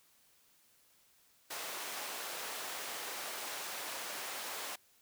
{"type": "high-pass noise", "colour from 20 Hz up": "pink", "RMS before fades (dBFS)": -42, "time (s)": [1.5, 4.76], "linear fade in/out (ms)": 10, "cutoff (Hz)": 600, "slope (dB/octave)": 12, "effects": ["white hiss -68 dBFS RMS until 5.01 s"]}